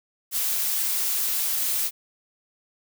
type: noise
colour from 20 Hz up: blue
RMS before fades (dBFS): -25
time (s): 0.31-1.91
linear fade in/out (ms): 50
effects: none